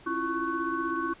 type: tone cluster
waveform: sine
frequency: 272.3 / 331.4 / 347.6 / 1108 / 1505 Hz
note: C#4 / E4 / F4 / C#6 / F#6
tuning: -31 / +9 / -8 / -1 / +29 cents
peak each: -38 / -32 / -38 / -31 / -35 dBFS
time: 0.06-1.14 s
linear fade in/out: 10 ms
effects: pink hiss -53 dBFS RMS until 1.2 s + resampled to 8000 Hz